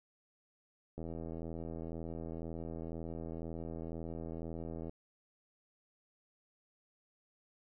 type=click train; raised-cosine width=2 ms; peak=-30 dBFS; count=322; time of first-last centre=0.98-4.895 s; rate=82 Hz; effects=none